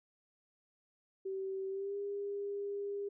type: tone with pitch glide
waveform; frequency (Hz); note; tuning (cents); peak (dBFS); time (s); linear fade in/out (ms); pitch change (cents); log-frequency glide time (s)
sine; 384.6 to 403.3; G4 to G4; -33 to +49; -36; 1.25-3.09; 10; +82; 1.69-1.96
effects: none